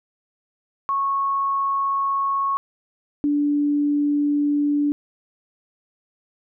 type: tone pair in turn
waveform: sine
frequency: 1101 / 291.1 Hz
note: C#6 / D4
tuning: -12 / -15 cents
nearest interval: octave + major seventh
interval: 2303 cents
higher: first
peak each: -19 / -17 dBFS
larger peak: second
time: 0.89-2.57 / 3.24-4.92 s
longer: neither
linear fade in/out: 0 ms
effects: none